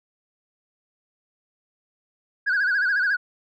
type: tone with vibrato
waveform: sine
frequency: 1556 Hz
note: G6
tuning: 13 cents flat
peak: -17 dBFS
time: 2.46-3.17 s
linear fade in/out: 20 ms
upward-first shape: sine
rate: 14 Hz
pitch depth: 120 cents each way
effects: tanh soft clip ceiling -17 dBFS